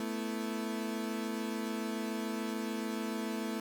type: chord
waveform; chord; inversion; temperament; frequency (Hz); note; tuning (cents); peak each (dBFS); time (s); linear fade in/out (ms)
35% pulse; A suspended second; none; equal; 220 / 246.9 / 329.6; A3 / B3 / E4; 0 / 0 / 0; -35 / -39 / -39; 0-3.6; 2
effects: none